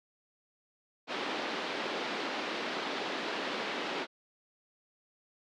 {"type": "band-pass noise", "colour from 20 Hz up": "pink", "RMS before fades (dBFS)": -36, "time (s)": [1.07, 4.07], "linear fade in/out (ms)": 50, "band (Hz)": [260, 4200], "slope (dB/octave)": 24, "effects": []}